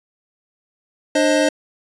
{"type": "tone cluster", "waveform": "square", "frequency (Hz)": [297, 531, 627], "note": ["D4", "C5", "D#5"], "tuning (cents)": [20, 25, 13], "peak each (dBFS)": -19, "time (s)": [1.15, 1.49], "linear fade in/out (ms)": 5, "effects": ["resampled to 22050 Hz"]}